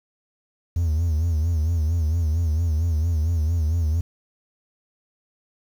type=tone with vibrato; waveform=triangle; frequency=81 Hz; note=E2; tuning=30 cents flat; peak=-16 dBFS; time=0.76-4.01 s; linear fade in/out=5 ms; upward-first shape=sine; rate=4.4 Hz; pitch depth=110 cents each way; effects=tanh soft clip ceiling -12 dBFS + 8-bit